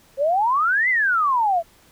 sine exponential two-way sweep, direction up then down, 528 to 2093 to 647 Hz, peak -16 dBFS, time 0.17-1.63 s, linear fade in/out 50 ms, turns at 0.89 s, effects pink hiss -54 dBFS RMS until 1.91 s

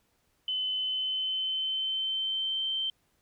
sine tone with pitch glide, 3033 to 3115 Hz, F#7 to G7, +42 to -12 cents, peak -28 dBFS, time 0.48-2.9 s, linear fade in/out 2 ms, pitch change +46 cents, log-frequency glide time 0.73-2.64 s, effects pink hiss -72 dBFS RMS until 3.21 s

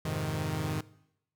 sawtooth chord, F minor seventh, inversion none, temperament equal, 87.31 / 103.83 / 130.81 / 155.56 Hz, F2 / Ab2 / C3 / Eb3, 0 / 0 / 0 / 0 cents, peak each -35 / -34 / -33 / -29 dBFS, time 0.05-0.81 s, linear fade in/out 5 ms, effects noise-tail reverb RT60 0.8 s tail -20 dB re dry

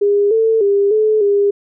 sine tone with pitch steps, 406.8 / 446.9 / 401.1 / 431.4 / 404.3 Hz, G#4 / A4 / G4 / A4 / G#4, -36 / +27 / +40 / -34 / -46 cents, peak -10 dBFS, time 0.01-1.51 s, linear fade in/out 10 ms, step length 300 ms, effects none

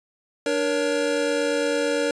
square tone cluster, 295 / 472.2 / 561 Hz, D4 / A#4 / C#5, +8 / +22 / +21 cents, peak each -28 / -25 / -26 dBFS, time 0.46-2.11 s, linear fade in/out 2 ms, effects resampled to 22050 Hz

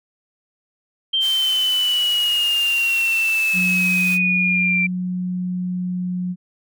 sine exponential sweep, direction down, 3150 to 2348 Hz, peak -16 dBFS, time 1.13-4.87 s, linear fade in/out 10 ms
white band-pass noise, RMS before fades -33 dBFS, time 1.2-4.19 s, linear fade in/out 50 ms, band 920 to 16000 Hz, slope 12 dB/octave
sine tone with pitch glide, 182.4 to 180.51 Hz, F#3 to F#3, -24 to -43 cents, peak -21 dBFS, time 3.53-6.36 s, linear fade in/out 50 ms, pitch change -19 cents, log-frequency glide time 4.11-6.1 s
effects none

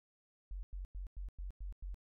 sine tone bursts, 46.25 Hz, F#1, in tune, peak -40 dBFS, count 7, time 0.51-1.944 s, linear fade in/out 0 ms, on 120 ms, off 99 ms, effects none

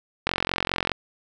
click train, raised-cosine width 0.3 ms, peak -6 dBFS, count 30, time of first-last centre 0.27-0.917 s, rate 44.8 Hz, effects none

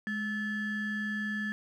triangle ring-modulated tone, 762 Hz, G5, 49 cents flat, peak -26 dBFS, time 0.07-1.52 s, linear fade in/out 0 ms, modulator 972 Hz, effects none

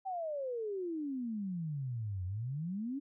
sine exponential two-way sweep, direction down then up, 784 to 88.4 to 290.8 Hz, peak -35 dBFS, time 0.05-3 s, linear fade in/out 20 ms, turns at 2.25 s, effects none

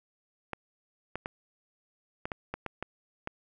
clicks, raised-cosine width 0.5 ms, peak -19 dBFS, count 9, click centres 0.533 / 1.156 / 1.259 / 2.255 / 2.318 / 2.54 / 2.663 / 2.826 / 3.274 s, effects none

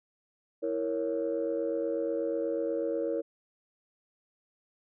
sine chord, A# diminished, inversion second, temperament equal, 329.6 / 466.2 / 554.4 Hz, E4 / A#4 / C#5, 0 / 0 / 0 cents, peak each -33 / -31 / -32 dBFS, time 0.62-3.22 s, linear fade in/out 20 ms, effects tanh soft clip ceiling -21 dBFS

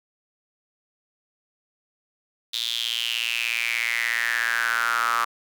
sawtooth tone with high-pass filter sweep, 116.7 Hz, A#2, 2 cents sharp, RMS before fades -25 dBFS, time 2.53-5.25 s, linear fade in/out 10 ms, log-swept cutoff 3700 to 1200 Hz, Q 7, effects none

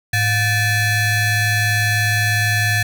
40% pulse ring-modulated tone, 821 Hz, G#5, 20 cents flat, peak -11 dBFS, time 0.13-2.83 s, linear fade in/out 5 ms, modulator 928 Hz, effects none

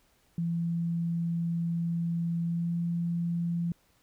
sine tone with pitch glide, 168.7 to 170.56 Hz, E3 to F3, +40 to -41 cents, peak -27 dBFS, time 0.38-3.72 s, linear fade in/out 2 ms, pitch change +19 cents, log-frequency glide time 2.43-2.74 s, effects pink hiss -67 dBFS RMS until 4.02 s

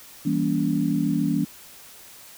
sine chord, E diminished seventh, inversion none, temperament just, 164.81 / 197.78 / 237.3 / 284.8 Hz, E3 / G3 / Bb3 / Db4, 0 / +16 / +31 / +47 cents, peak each -26 / -27 / -26 / -24 dBFS, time 0.25-1.45 s, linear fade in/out 10 ms, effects white hiss -46 dBFS RMS until 2.37 s

